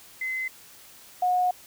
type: tone pair in turn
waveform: sine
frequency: 2049 / 725.9 Hz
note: C7 / F#5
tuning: -37 / -33 cents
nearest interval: octave + tritone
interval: 1796 cents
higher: first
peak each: -27 / -20 dBFS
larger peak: second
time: 0.21-0.48 / 1.22-1.51 s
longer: second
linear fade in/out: 5 ms
effects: white hiss -50 dBFS RMS until 1.66 s